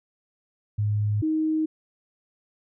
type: tone pair in turn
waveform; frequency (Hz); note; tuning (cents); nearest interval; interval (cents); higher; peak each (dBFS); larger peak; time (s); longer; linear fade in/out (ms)
sine; 104.7 / 313.7; G#2 / D#4; +15 / +14; octave + perfect fifth; 1899; second; -21 / -21; neither; 0.78-1.22 / 1.22-1.66; neither; 10
effects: none